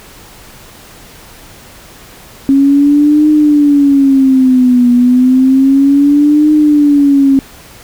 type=tone with vibrato; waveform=sine; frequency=272 Hz; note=C#4; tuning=33 cents flat; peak=-4 dBFS; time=2.49-7.39 s; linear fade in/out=0 ms; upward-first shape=triangle; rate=0.31 Hz; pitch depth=200 cents each way; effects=pink hiss -36 dBFS RMS until 7.83 s